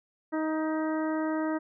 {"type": "harmonic tone with a mistuned harmonic", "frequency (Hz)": 313.7, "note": "D#4", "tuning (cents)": 14, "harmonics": [1, 2, 3, 4, 5, 6], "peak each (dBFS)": [-28, -34, -38, -40, -42, -44], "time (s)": [0.32, 1.59], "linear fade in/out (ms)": 20, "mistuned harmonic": 6, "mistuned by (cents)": 18, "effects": []}